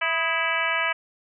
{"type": "harmonic tone with a mistuned harmonic", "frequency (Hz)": 329.6, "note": "E4", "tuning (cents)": 0, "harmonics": [2, 3, 4, 5, 6, 7, 8, 9], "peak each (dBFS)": [-32, -31, -30, -28, -30, -27, -33, -33], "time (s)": [0.01, 0.93], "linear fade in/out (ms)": 10, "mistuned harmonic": 4, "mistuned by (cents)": -69, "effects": []}